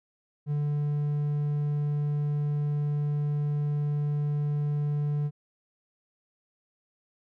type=tone; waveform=triangle; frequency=146.83 Hz; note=D3; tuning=in tune; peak=-23 dBFS; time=0.46-5.31 s; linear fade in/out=50 ms; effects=none